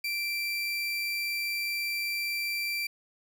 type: tone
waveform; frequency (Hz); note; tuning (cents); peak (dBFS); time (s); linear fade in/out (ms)
30% pulse; 2349; D7; 0; -27; 0.04-2.87; 5
effects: none